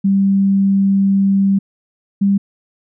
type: tone pair in turn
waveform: sine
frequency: 196 / 198.39 Hz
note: G3 / G3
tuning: 0 / +21 cents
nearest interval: unison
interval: 21 cents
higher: second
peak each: -10 dBFS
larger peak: neither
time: 0.04-1.59 / 2.21-2.38 s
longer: first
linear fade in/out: 10 ms
effects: none